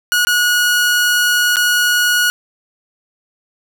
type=tone with dropouts; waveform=sawtooth; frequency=1454 Hz; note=F#6; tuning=31 cents flat; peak=-8 dBFS; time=0.12-2.3 s; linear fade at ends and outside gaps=0 ms; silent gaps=0.25-0.27 / 1.559-1.568 s; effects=none